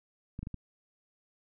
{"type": "clicks", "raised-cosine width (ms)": 5, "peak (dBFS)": -26, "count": 4, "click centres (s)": [0.391, 0.43, 0.471, 0.543], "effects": []}